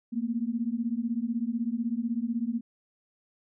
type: beating tone pair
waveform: sine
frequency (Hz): 225.2 / 241.2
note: A3 / B3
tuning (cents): +40 / -41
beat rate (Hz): 16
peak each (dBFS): -30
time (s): 0.12-2.61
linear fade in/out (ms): 20
effects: none